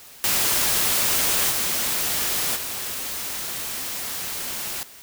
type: noise with level steps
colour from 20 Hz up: white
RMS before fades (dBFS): -21 / -24 / -30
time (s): 0.24-4.83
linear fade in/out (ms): 0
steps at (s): 1.5 / 2.55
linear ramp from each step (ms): 20
effects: white hiss -45 dBFS RMS until 5.02 s